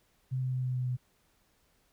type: tone with pitch steps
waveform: sine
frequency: 129.6 / 128.78 / 127.96 / 127.15 / 126.35 / 125.55 Hz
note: C3 / C3 / C3 / C3 / B2 / B2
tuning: -16 / -27 / -38 / -49 / +40 / +29 cents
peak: -29 dBFS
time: 0.31-0.97 s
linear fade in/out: 20 ms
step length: 110 ms
effects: pink hiss -70 dBFS RMS until 1.92 s